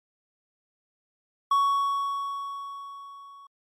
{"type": "tone with level ramp", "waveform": "triangle", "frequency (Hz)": 1116, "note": "C#6", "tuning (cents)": 11, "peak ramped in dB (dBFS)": [-16, -44], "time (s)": [1.51, 3.47], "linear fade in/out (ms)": 5, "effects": ["MP3 64 kbps"]}